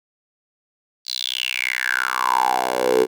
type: tone with high-pass filter sweep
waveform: 10% pulse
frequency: 63 Hz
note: B1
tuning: 35 cents sharp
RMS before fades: -21 dBFS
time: 1.05-3.07 s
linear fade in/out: 50 ms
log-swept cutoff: 4500 to 400 Hz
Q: 7.7
effects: none